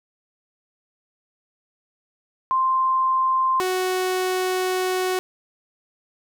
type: tone pair in turn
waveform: sine / sawtooth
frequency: 1046.5 / 370 Hz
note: C6 / F#4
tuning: 0 / 0 cents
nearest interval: octave + tritone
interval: 1800 cents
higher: first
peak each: -17 dBFS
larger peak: neither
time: 2.51-3.6 / 3.6-5.19 s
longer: second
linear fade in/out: 0 ms
effects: none